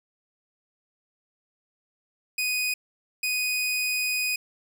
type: tone bursts at uneven times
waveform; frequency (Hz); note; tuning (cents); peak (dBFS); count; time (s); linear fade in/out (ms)
sawtooth; 2490; D#7; +1; -21; 2; 2.38-2.74 / 3.23-4.36; 5
effects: none